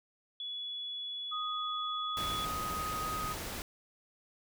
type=tone; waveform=sine; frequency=3401 Hz; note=G#7; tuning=40 cents sharp; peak=-37 dBFS; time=0.4-2.45 s; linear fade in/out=2 ms
type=tone with pitch glide; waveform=sine; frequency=1244.5 to 1251.7 Hz; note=D#6 to D#6; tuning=0 to +10 cents; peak=-35 dBFS; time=1.31-3.34 s; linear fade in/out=20 ms; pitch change=+10 cents; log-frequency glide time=1.77-2.62 s
type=noise; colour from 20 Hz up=pink; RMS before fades=-40 dBFS; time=2.17-3.62 s; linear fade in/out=0 ms
effects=none